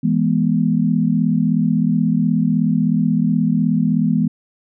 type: chord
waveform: sine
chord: E major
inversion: none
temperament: equal with one note detuned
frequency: 164.81 / 207.7 / 244 Hz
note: E3 / G#3 / B3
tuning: 0 / 0 / -21 cents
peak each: -18 dBFS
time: 0.03-4.28 s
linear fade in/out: 10 ms
effects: none